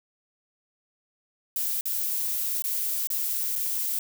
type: noise with dropouts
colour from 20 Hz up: violet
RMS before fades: -28 dBFS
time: 1.56-3.99 s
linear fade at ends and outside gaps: 2 ms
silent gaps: 1.81-1.855 / 2.622-2.64 / 3.072-3.102 / 3.556-3.56 s
effects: none